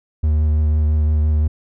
triangle tone with vibrato, 76.4 Hz, D#2, 31 cents flat, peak -11 dBFS, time 0.23-1.48 s, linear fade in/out 10 ms, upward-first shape triangle, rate 5.9 Hz, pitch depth 19 cents each way, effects none

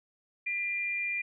sine tone pair together, 1988.1 / 2395 Hz, B6 / D7, +11 / +33 cents, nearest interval minor third, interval 322 cents, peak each -38 / -30 dBFS, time 0.46-1.22 s, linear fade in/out 10 ms, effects none

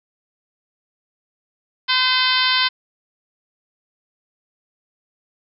harmonic tone with a mistuned harmonic, 512 Hz, C5, 38 cents flat, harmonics 2 / 3 / 4 / 5 / 6 / 7 / 8 / 9 / 10, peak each -23 / -23 / -24 / -26 / -22 / -23 / -24 / -25 / -28 dBFS, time 1.88-2.69 s, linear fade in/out 20 ms, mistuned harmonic 6, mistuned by +16 cents, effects none

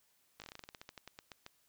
slowing click train, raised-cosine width 0.2 ms, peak -30 dBFS, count 18, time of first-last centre 0.4-1.464 s, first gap 18 ms, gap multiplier 1.14, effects white hiss -73 dBFS RMS until 1.68 s

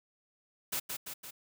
white noise with echo, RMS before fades -34 dBFS, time 0.72-0.8 s, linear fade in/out 10 ms, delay 170 ms, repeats 3, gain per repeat -4 dB, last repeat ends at 1.31 s, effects none

